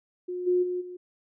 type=tone with level steps; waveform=sine; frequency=359.8 Hz; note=F#4; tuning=48 cents flat; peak=-30 / -20 / -27 / -37 dBFS; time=0.28-0.97 s; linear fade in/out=10 ms; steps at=0.46 / 0.62 / 0.8 s; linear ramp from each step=20 ms; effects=none